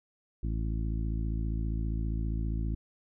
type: harmonic tone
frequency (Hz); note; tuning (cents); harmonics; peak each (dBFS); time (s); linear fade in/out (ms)
55; A1; 0; 1 / 2 / 3 / 4 / 5 / 6; -30 / -36 / -40 / -42 / -44 / -46; 0.43-2.75; 5
effects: none